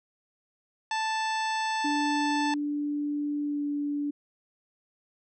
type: harmonic tone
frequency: 880 Hz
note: A5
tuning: in tune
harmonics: 1 / 2 / 3 / 4 / 5 / 6 / 7 / 9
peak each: -28 / -34 / -38 / -40 / -42 / -44 / -45 / -47 dBFS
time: 0.91-2.54 s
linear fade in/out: 2 ms
type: tone with pitch glide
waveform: sine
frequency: 292.5 to 290 Hz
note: D4 to D4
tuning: -7 to -22 cents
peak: -27 dBFS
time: 1.84-4.11 s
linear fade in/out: 10 ms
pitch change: -15 cents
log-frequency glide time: 3.43-3.63 s
effects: none